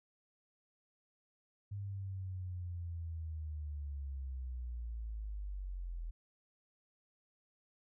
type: linear sweep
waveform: sine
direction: down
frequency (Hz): 101.4 to 40.57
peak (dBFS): -39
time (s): 1.71-6.11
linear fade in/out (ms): 10
effects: none